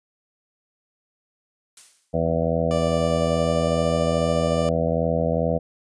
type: noise with exponential decay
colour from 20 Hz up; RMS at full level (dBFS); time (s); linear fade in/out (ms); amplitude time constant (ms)
blue; -39; 1.77-2.23; 2; 100
type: harmonic tone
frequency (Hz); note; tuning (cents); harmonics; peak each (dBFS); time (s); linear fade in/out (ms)
82.41; E2; 0; 1 / 2 / 3 / 4 / 5 / 6 / 7 / 8 / 9; -29 / -25 / -29 / -36 / -36 / -25 / -27 / -27 / -36; 2.13-5.59; 20
type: tone with pitch glide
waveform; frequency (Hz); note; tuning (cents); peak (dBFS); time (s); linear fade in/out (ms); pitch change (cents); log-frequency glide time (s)
30% pulse; 587.3 to 590.7; D5 to D5; 0 to +10; -24; 2.71-4.69; 0; +10; 3.23-3.72
effects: resampled to 22050 Hz